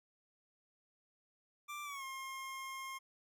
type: tone with pitch glide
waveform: 25% pulse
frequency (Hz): 1178 to 1067.8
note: D6 to C6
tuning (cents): +5 to +35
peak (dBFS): -39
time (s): 1.68-2.99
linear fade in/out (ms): 20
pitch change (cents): -170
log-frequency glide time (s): 1.84-2.04
effects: none